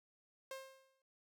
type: tone with exponential decay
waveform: sawtooth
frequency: 532 Hz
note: C5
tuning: 29 cents sharp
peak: -39 dBFS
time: 0.51-1.02 s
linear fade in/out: 2 ms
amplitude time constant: 110 ms
effects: none